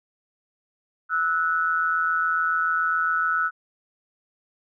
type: tone pair together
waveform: sine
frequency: 1309 / 1476.1 Hz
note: E6 / F#6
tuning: -13 / -5 cents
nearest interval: major second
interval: 208 cents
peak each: -23 dBFS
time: 1.09-3.51 s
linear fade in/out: 50 ms
effects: none